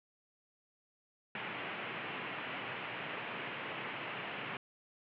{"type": "band-pass noise", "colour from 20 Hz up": "white", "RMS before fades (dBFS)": -42, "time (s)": [1.35, 4.57], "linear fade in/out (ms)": 2, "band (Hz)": [110, 2900], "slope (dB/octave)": 48, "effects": []}